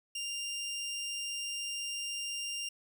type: tone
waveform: 20% pulse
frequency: 2794 Hz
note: F7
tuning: in tune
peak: -31 dBFS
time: 0.15-2.69 s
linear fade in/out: 5 ms
effects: none